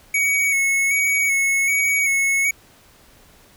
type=tone with vibrato; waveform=square; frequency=2223 Hz; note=C#7; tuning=4 cents sharp; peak=-17 dBFS; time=0.14-2.51 s; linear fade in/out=5 ms; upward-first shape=square; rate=1.3 Hz; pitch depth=23 cents each way; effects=pink hiss -51 dBFS RMS until 3.56 s